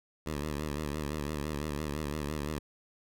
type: tone with vibrato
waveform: 10% pulse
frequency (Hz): 74.5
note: D2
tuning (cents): +25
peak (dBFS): -25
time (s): 0.26-2.59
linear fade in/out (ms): 5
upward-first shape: sine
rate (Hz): 5.9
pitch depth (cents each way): 84
effects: none